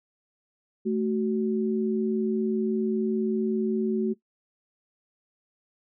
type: tone pair together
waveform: sine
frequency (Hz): 219.1 / 374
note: A3 / F#4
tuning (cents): -7 / +19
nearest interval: major sixth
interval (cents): 926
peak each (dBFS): -25 / -26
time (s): 0.85-4.14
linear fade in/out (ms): 20
effects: noise-tail reverb RT60 0.1 s tail -17 dB re dry